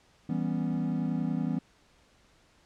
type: chord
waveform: triangle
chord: C# half-diminished seventh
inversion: first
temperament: equal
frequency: 164.81 / 196 / 246.9 / 277.2 Hz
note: E3 / G3 / B3 / C#4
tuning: 0 / 0 / 0 / 0 cents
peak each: -30 / -32 / -30 / -34 dBFS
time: 0.29-1.59 s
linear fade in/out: 5 ms
effects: pink hiss -63 dBFS RMS until 2.65 s + low-pass 7000 Hz 12 dB/octave